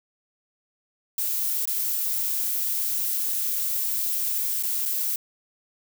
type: noise with dropouts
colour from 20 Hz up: violet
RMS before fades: -26 dBFS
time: 1.18-5.16 s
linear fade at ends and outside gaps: 2 ms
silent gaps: 1.655-1.674 / 4.627-4.633 / 4.854-4.858 s
effects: none